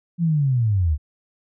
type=linear sweep; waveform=sine; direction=down; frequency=174.61 to 69.3 Hz; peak=-16 dBFS; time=0.18-0.98 s; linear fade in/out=50 ms; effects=none